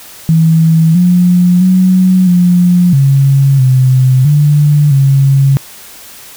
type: tone with pitch steps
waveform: sine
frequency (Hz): 161.9 / 178.3 / 185.2 / 177.6 / 137.4 / 129.4 / 147.4 / 137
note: E3 / F3 / F#3 / F3 / C#3 / C3 / D3 / C#3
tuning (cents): -31 / +36 / +2 / +29 / -15 / -19 / +7 / -20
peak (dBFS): -4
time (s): 0.29-5.57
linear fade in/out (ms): 0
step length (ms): 660
effects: white hiss -33 dBFS RMS until 6.36 s